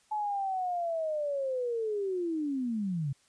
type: linear sweep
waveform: sine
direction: down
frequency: 860 to 130.9 Hz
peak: -29 dBFS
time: 0.11-3.13 s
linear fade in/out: 10 ms
effects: white hiss -66 dBFS RMS until 3.28 s + resampled to 22050 Hz